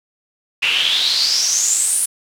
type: noise with band-pass filter sweep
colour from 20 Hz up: pink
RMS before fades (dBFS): -17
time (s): 0.62-2.06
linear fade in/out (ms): 10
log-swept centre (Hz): 2600 to 10000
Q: 8.1
effects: none